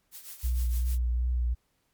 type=noise with tremolo; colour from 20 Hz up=blue; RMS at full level=-41 dBFS; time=0.11-0.99 s; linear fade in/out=50 ms; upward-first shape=triangle; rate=6.5 Hz; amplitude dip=75%
type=tone with vibrato; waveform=sine; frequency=60.7 Hz; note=B1; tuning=29 cents flat; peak=-24 dBFS; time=0.43-1.55 s; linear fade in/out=20 ms; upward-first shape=triangle; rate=2.6 Hz; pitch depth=35 cents each way
effects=pink hiss -73 dBFS RMS until 1.93 s + MP3 96 kbps